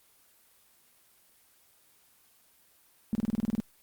sine tone bursts, 220 Hz, A3, in tune, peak -24 dBFS, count 10, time 3.13-3.601 s, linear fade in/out 0 ms, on 21 ms, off 29 ms, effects white hiss -63 dBFS RMS until 3.82 s + Opus 24 kbps

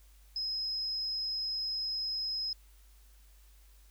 sine tone, 5110 Hz, D#8, 45 cents sharp, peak -32 dBFS, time 0.36-2.53 s, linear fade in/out 2 ms, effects added 50 Hz sine -56 dBFS peak until 3.9 s + white hiss -66 dBFS RMS until 3.9 s

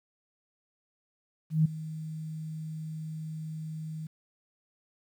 sine tone with ADSR envelope, 157.4 Hz, D#3, 20 cents sharp, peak -18 dBFS, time 1.5-4.07 s, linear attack 150 ms, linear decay 11 ms, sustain -17 dB, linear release 7 ms, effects 10-bit

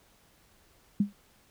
sine tone with exponential decay, 202.9 Hz, G#3, 40 cents flat, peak -18 dBFS, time 1-1.13 s, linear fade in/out 5 ms, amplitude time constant 27 ms, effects pink hiss -63 dBFS RMS until 1.5 s

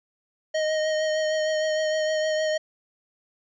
square tone with vibrato, 622.3 Hz, D#5, in tune, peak -23 dBFS, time 0.54-2.58 s, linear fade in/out 10 ms, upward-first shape triangle, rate 6.5 Hz, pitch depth 22 cents each way, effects resampled to 16000 Hz

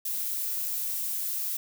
violet noise, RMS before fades -31 dBFS, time 0.05-1.57 s, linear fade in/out 5 ms, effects none

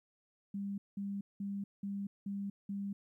sine tone bursts, 199.5 Hz, G3, 31 cents sharp, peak -36 dBFS, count 6, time 0.54-2.93 s, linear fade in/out 5 ms, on 240 ms, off 190 ms, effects 13-bit

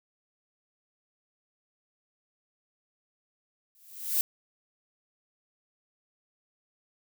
violet noise with exponential growth, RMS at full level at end -23 dBFS, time 3.75-4.21 s, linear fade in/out 1 ms, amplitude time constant 98 ms, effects none

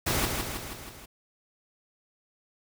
pink noise with echo, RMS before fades -27 dBFS, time 0.06-0.26 s, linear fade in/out 10 ms, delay 160 ms, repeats 5, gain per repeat -4 dB, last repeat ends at 1.06 s, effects none

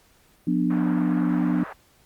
sine chord, B diminished, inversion second, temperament just, 177.8 / 246.9 / 296.3 Hz, F3 / B3 / D4, +31 / 0 / +15 cents, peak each -24 dBFS, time 0.47-1.64 s, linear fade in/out 5 ms
white band-pass noise, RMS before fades -38 dBFS, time 0.7-1.73 s, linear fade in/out 5 ms, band 500 to 1500 Hz, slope 24 dB/octave
effects pink hiss -59 dBFS RMS until 2.05 s + Opus 48 kbps

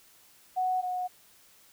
sine tone pair in turn, 740 / 729.4 Hz, F#5 / F#5, 0 / -25 cents, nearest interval unison, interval 25 cents, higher first, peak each -25 / -29 dBFS, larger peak first, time 0.56-0.82 / 0.82-1.08 s, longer neither, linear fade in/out 20 ms, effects white hiss -59 dBFS RMS until 1.72 s

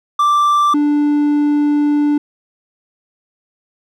triangle tone pair in turn, 1174.7 / 293.7 Hz, D6 / D4, 0 / 0 cents, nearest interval 2 octaves, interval 2400 cents, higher first, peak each -8 / -9 dBFS, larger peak first, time 0.19-0.74 / 0.74-2.18 s, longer second, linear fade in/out 5 ms, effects none

